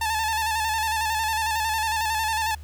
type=tone with vibrato; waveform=sawtooth; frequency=880 Hz; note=A5; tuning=in tune; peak=-19 dBFS; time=0.01-2.55 s; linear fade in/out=5 ms; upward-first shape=square; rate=11 Hz; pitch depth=41 cents each way; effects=added 75 Hz sine -37 dBFS peak until 2.63 s + pink hiss -55 dBFS RMS until 2.63 s